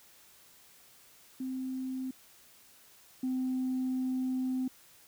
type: tone pair in turn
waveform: sine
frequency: 260 / 257.5 Hz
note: C4 / C4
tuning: -11 / -28 cents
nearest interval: unison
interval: 17 cents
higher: first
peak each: -33 / -28 dBFS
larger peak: second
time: 1.4-2.11 / 3.23-4.68 s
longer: second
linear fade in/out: 5 ms
effects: tanh soft clip ceiling -26 dBFS + white hiss -59 dBFS RMS until 5.07 s